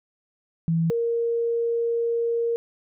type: tone pair in turn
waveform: sine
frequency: 164.8 / 466.1 Hz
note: E3 / A#4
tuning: 0 / 0 cents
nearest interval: octave + tritone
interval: 1800 cents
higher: second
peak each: -19 / -21 dBFS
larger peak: first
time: 0.68-0.9 / 0.9-2.56 s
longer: second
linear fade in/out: 0 ms
effects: none